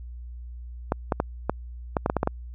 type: clicks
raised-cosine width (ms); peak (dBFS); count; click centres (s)
1; -8; 10; 0.921 / 1.122 / 1.201 / 1.496 / 1.968 / 2.061 / 2.099 / 2.167 / 2.231 / 2.274
effects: added 60 Hz sine -36 dBFS peak until 2.54 s